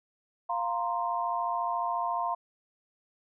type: chord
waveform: sine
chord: F suspended fourth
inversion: none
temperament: equal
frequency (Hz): 698.5 / 932.3 / 1046.5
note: F5 / Bb5 / C6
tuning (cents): 0 / 0 / 0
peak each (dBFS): -32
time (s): 0.49-2.35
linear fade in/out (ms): 10
effects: none